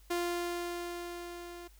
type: tone with level ramp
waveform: sawtooth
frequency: 348.2 Hz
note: F4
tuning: 5 cents flat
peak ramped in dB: -26 to -41 dBFS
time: 0.1-1.68 s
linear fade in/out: 10 ms
effects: added 50 Hz sine -56 dBFS peak until 1.79 s + white hiss -65 dBFS RMS until 1.79 s